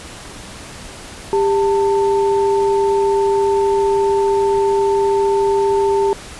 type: tone pair together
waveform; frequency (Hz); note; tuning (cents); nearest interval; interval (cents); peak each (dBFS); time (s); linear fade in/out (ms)
sine; 397.8 / 892.5; G4 / A5; +25 / +24; octave + major second; 1399; -13 / -19; 1.33-6.13; 0
effects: pink hiss -34 dBFS RMS until 6.39 s + resampled to 24000 Hz